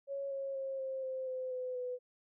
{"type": "tone with pitch steps", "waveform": "sine", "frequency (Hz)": [554, 545.7, 537.6, 529.6, 521.7, 513.9, 506.3, 498.7], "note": ["C#5", "C#5", "C5", "C5", "C5", "C5", "B4", "B4"], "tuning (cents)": [-1, -27, 47, 21, -5, -31, 43, 17], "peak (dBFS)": -36, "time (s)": [0.07, 1.99], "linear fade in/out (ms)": 50, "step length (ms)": 240, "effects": []}